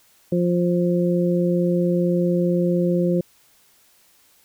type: harmonic tone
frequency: 175.6 Hz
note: F3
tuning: 10 cents sharp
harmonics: 1 / 2 / 3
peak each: -19 / -22 / -24 dBFS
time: 0.32-3.21 s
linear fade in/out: 5 ms
effects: white hiss -57 dBFS RMS until 4.44 s